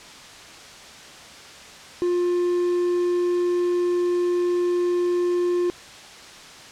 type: tone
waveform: triangle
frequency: 353.3 Hz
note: F4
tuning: 20 cents sharp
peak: -17 dBFS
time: 2.02-5.7 s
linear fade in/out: 0 ms
effects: white hiss -42 dBFS RMS until 6.71 s + low-pass 6000 Hz 12 dB/octave